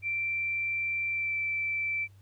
sine tone with pitch glide, 2349 to 2331 Hz, D7 to D7, 0 to -14 cents, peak -28 dBFS, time 0.02-2.08 s, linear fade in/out 50 ms, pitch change -14 cents, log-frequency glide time 1.1-1.35 s, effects added 98 Hz sine -52 dBFS peak until 2.21 s + pink hiss -68 dBFS RMS until 2.21 s

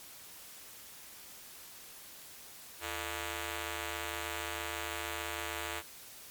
5% pulse ring-modulated tone, 261.6 Hz, C4, in tune, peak -22 dBFS, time 2.8-5.83 s, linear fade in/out 50 ms, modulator 184 Hz, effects white hiss -51 dBFS RMS until 6.3 s + MP3 96 kbps

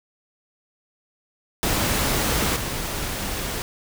pink noise with level steps, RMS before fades -22 / -28 dBFS, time 1.63-3.62 s, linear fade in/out 0 ms, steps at 2.56 s, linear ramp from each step 2 ms, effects none

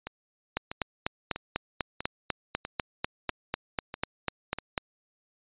two click trains, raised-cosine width 0.3 ms, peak -19 / -11 dBFS, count 8 / 18, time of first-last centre 0.07-4.586 / 0.57-4.778 s, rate 1.55 / 4.04 Hz, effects resampled to 8000 Hz

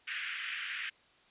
pink band-pass noise, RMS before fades -39 dBFS, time 0.07-0.9 s, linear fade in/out 10 ms, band 1500 to 3200 Hz, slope 48 dB/octave, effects white hiss -64 dBFS RMS until 1.3 s + resampled to 8000 Hz

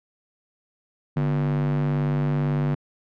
square tone with high-pass filter, 49 Hz, G1, in tune, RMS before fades -23 dBFS, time 1.16-2.75 s, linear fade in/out 10 ms, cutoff 170 Hz, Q 7.1, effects low-pass 2000 Hz 12 dB/octave

